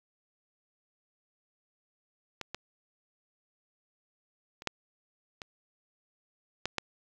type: clicks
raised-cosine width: 0.2 ms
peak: -19 / -19 / -27 / -11 / -23 / -13 / -12 dBFS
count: 7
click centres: 2.413 / 2.546 / 4.621 / 4.673 / 5.418 / 6.656 / 6.783 s
effects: low-pass 7000 Hz 12 dB/octave + 8-bit